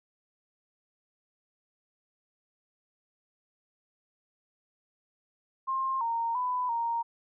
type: tone with pitch steps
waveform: sine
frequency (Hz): 1061 / 924 / 998 / 930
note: C6 / A#5 / B5 / A#5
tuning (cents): +24 / -16 / +18 / -4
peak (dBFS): -27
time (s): 5.67-7.03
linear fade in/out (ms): 20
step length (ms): 340
effects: none